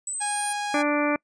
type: linear sweep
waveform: sine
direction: up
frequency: 7902 to 9210 Hz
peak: -28 dBFS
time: 0.07-0.53 s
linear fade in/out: 2 ms
type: tone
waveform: sawtooth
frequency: 824 Hz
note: G#5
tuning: 14 cents flat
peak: -23 dBFS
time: 0.2-0.83 s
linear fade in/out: 20 ms
type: harmonic tone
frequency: 293.7 Hz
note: D4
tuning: in tune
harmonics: 1 / 2 / 3 / 4 / 5 / 6 / 7 / 8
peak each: -24 / -26 / -32 / -30 / -33 / -36 / -35 / -31 dBFS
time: 0.74-1.16 s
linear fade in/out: 2 ms
effects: noise-tail reverb RT60 0.1 s tail -26 dB re dry + resampled to 22050 Hz